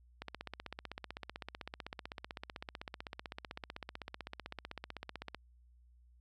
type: click train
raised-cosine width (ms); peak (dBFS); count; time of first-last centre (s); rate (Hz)
0.3; -26; 82; 0.22-5.347; 15.8
effects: added 60 Hz sine -61 dBFS peak until 6.2 s